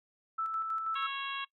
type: tone with tremolo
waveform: sine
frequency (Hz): 1318.5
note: E6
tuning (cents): 0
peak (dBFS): -30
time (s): 0.38-1.07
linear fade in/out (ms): 10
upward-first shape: square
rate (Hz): 6.2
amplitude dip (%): 35
type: harmonic tone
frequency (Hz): 550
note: C#5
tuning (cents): -14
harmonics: 2 / 3 / 4 / 5 / 6 / 7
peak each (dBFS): -39 / -43 / -46 / -40 / -42 / -48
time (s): 0.95-1.45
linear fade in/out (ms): 10
effects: noise-tail reverb RT60 0.1 s tail -20 dB re dry